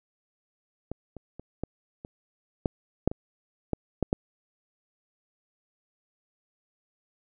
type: clicks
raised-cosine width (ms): 2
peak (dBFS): -20 / -27 / -27 / -17 / -26 / -11 / -7 / -20 / -13 / -11 / -10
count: 11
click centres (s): 0.916 / 1.167 / 1.396 / 1.636 / 2.049 / 2.658 / 3.076 / 3.115 / 3.733 / 4.027 / 4.129
effects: none